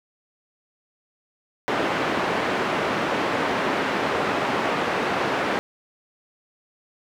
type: band-pass noise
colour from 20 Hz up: pink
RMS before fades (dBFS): -24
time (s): 1.68-5.59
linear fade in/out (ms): 0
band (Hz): 280 to 2100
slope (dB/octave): 12
effects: none